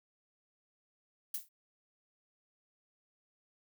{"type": "noise with exponential decay", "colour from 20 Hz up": "violet", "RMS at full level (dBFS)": -32, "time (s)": [1.34, 1.49], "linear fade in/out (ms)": 5, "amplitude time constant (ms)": 31, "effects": []}